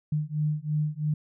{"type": "beating tone pair", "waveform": "sine", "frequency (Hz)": [150, 153], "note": ["D3", "D#3"], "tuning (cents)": [37, -29], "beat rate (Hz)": 3, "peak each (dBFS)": -28, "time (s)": [0.12, 1.14], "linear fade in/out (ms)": 5, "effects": []}